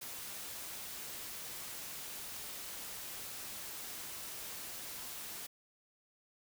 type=noise; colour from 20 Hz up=white; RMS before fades=-45 dBFS; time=0.01-5.47 s; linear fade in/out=10 ms; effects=none